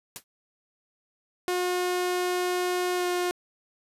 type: noise with exponential decay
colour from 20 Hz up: white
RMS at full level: -33 dBFS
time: 0.16-0.24 s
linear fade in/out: 0 ms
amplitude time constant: 16 ms
type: tone with pitch glide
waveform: sawtooth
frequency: 360 to 356.9 Hz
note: F#4 to F4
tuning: -47 to +38 cents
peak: -21 dBFS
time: 1.48-3.31 s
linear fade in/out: 0 ms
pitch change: -15 cents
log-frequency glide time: 2.96-3.06 s
effects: resampled to 32000 Hz